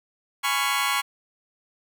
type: chord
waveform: 20% pulse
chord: C# dominant seventh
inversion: second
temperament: just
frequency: 831.5 / 997.9 / 1108.7 / 1385.9 Hz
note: G#5 / B5 / C#6 / E#6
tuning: +2 / +18 / 0 / -14 cents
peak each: -25 / -24 / -20 / -25 dBFS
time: 0.43-1.02 s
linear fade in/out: 20 ms
effects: none